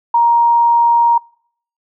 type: tone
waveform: sine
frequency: 939 Hz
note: A#5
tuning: 12 cents sharp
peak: -8 dBFS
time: 0.14-1.18 s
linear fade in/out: 5 ms
effects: noise-tail reverb RT60 0.6 s tail -26 dB re dry